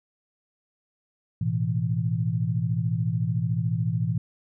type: chord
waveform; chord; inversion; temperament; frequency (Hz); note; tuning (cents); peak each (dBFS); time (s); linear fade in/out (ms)
sine; A suspended second; none; just; 110 / 123.75 / 165; A2 / B2 / E3; 0 / +4 / +2; -27; 1.41-4.18; 5
effects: none